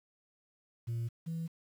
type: tone pair in turn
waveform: sine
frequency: 116.54 / 164.5 Hz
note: A#2 / E3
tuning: 0 / -3 cents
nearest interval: tritone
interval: 597 cents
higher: second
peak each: -30 / -33 dBFS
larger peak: first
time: 0.87-1.09 / 1.26-1.48 s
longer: neither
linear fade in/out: 20 ms
effects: tanh soft clip ceiling -32 dBFS + 10-bit